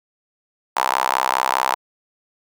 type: tone with high-pass filter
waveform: sawtooth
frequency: 64.9 Hz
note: C2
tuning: 13 cents flat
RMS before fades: -20 dBFS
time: 0.76-1.75 s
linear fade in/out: 10 ms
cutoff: 920 Hz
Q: 4.2
effects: none